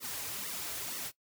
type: noise with flanger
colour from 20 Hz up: white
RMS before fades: -39 dBFS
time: 0-1.12 s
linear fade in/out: 50 ms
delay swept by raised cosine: 1.2 to 5.6 ms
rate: 2.1 Hz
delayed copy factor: -0.95
effects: noise-tail reverb RT60 0.1 s tail -19 dB re dry